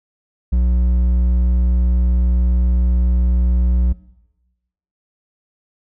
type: tone with hard clipping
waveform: sine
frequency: 60.9 Hz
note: B1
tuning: 24 cents flat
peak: -14 dBFS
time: 0.52-3.93 s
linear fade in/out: 10 ms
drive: 6 dB
effects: noise-tail reverb RT60 1.0 s tail -19 dB re dry